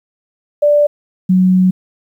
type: tone pair in turn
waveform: sine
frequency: 587.3 / 184.99 Hz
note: D5 / F#3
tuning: 0 / 0 cents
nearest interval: octave + minor sixth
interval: 2000 cents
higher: first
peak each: -7 dBFS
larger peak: neither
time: 0.62-0.87 / 1.29-1.71 s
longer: second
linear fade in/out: 10 ms
effects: 8-bit